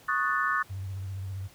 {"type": "chord", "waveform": "sine", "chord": "D# half-diminished seventh", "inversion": "third", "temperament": "equal", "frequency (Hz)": [1108.7, 1244.5, 1480, 1760], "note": ["C#6", "D#6", "F#6", "A6"], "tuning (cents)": [0, 0, 0, 0], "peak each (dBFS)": -30, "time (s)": [0.08, 0.63], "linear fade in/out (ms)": 10}
{"type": "tone with vibrato", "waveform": "sine", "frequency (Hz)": 95.9, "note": "G2", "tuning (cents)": -37, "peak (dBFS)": -32, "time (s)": [0.69, 1.48], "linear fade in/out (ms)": 20, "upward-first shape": "triangle", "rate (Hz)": 15, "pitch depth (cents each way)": 67}
{"effects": ["pink hiss -55 dBFS RMS until 1.54 s", "high-pass 60 Hz 12 dB/octave"]}